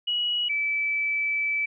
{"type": "tone pair in turn", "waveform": "sine", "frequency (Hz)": [2916, 2310], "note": ["F#7", "D7"], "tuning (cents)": [-26, -29], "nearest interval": "major third", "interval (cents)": 403, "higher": "first", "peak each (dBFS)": -23, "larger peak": "neither", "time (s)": [[0.07, 0.49], [0.49, 1.66]], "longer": "second", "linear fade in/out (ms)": 10, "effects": []}